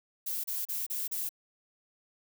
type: noise bursts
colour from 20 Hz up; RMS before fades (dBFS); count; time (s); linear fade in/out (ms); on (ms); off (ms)
violet; -34; 5; 0.26-1.292; 10; 180; 33
effects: none